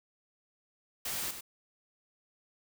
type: noise with echo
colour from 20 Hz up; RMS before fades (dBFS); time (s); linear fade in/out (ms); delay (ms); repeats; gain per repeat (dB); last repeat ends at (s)
white; -36; 1.05-1.31; 5; 99; 1; -8; 1.409
effects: none